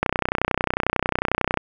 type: click train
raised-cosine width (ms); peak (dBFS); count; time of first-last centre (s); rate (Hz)
0.5; -4; 49; 0.03-1.573; 31.1
effects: none